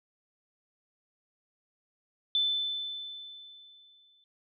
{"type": "tone with exponential decay", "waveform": "sine", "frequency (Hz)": 3520, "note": "A7", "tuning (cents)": 0, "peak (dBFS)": -23, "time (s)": [2.35, 4.24], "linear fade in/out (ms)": 1, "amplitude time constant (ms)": 410, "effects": []}